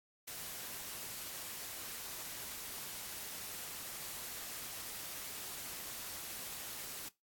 white noise, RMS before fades -45 dBFS, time 0.27-7.09 s, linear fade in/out 10 ms, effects noise-tail reverb RT60 0.2 s tail -20 dB re dry + AAC 64 kbps

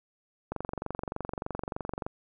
click train, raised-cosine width 1 ms, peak -19 dBFS, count 37, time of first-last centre 0.52-2.065 s, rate 23.3 Hz, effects none

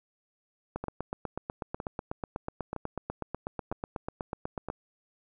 two click trains, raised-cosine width 1 ms, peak -21 / -19 dBFS, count 5 / 33, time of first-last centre 0.84-4.686 / 0.76-4.701 s, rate 1.04 / 8.12 Hz, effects none

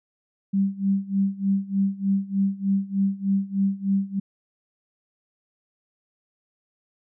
sine tone with tremolo, 196 Hz, G3, in tune, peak -17 dBFS, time 0.53-4.2 s, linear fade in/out 10 ms, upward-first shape sine, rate 3.3 Hz, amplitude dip 90%, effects none

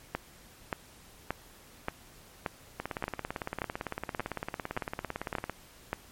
two click trains, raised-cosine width 0.5 ms, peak -18 / -15 dBFS, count 49 / 11, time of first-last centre 2.8-5.497 / 0.15-5.93 s, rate 17.8 / 1.73 Hz, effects pink hiss -55 dBFS RMS until 6.11 s + MP3 64 kbps

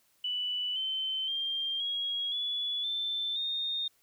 sine tone with pitch steps, 2971 / 3078 / 3188 / 3302 / 3421 / 3543 / 3670 Hz, F#7 / G7 / G7 / G#7 / A7 / A7 / A#7, +6 / -32 / +28 / -11 / -49 / +11 / -28 cents, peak -30 dBFS, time 0.24-3.88 s, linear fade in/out 5 ms, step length 520 ms, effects white hiss -69 dBFS RMS until 4.02 s

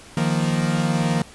45% pulse chord, Eb suspended second, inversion none, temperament equal, 155.56 / 174.61 / 233.1 Hz, Eb3 / F3 / Bb3, 0 / 0 / 0 cents, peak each -22 / -23 / -25 dBFS, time 0.17-1.22 s, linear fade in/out 2 ms, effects pink hiss -44 dBFS RMS until 1.34 s + resampled to 24000 Hz

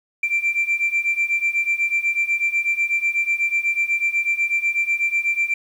sine beating tone pair, 2349 / 2357.1 Hz, D7 / D7, 0 / +6 cents, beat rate 8.1 Hz, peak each -21 / -19 dBFS, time 0.23-5.54 s, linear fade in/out 5 ms, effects tanh soft clip ceiling -13 dBFS + 8-bit

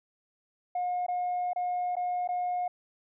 sine tone with dropouts, 718 Hz, F5, 48 cents sharp, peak -26 dBFS, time 0.75-2.68 s, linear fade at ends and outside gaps 5 ms, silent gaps 1.065-1.083 / 1.533-1.56 / 1.955-1.966 / 2.276-2.288 s, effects tanh soft clip ceiling -25 dBFS

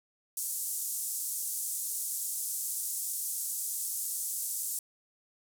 pink band-pass noise, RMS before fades -35 dBFS, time 0.37-4.79 s, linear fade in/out 2 ms, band 7500 to 14000 Hz, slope 24 dB/octave, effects none

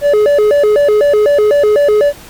triangle tone with vibrato, 493.9 Hz, B4, in tune, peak -4 dBFS, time 0.01-2.13 s, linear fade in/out 50 ms, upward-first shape square, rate 4 Hz, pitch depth 270 cents each way, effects pink hiss -35 dBFS RMS until 2.29 s + MP3 96 kbps

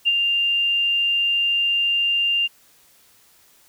sine tone with ADSR envelope, 2794 Hz, F7, in tune, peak -13 dBFS, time 0.05-2.48 s, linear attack 27 ms, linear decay 35 ms, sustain -4 dB, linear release 26 ms, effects white hiss -55 dBFS RMS until 3.68 s

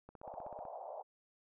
click train, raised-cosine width 1 ms, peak -38 dBFS, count 10, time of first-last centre 0.09-0.652 s, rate 16 Hz
pink band-pass noise, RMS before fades -47 dBFS, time 0.23-1.03 s, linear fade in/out 20 ms, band 570 to 850 Hz, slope 48 dB/octave
effects none

